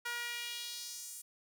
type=tone with high-pass filter sweep; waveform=sawtooth; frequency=476.8 Hz; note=A#4; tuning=39 cents sharp; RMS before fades=-42 dBFS; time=0.05-1.22 s; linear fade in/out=10 ms; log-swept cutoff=1400 to 8800 Hz; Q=1.8; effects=none